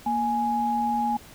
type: tone pair together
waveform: sine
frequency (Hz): 234.4 / 833.9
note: A#3 / G#5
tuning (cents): +10 / +7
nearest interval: octave + minor seventh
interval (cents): 2197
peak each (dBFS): -28 / -23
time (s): 0.06-1.17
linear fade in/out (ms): 5
effects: pink hiss -48 dBFS RMS until 1.34 s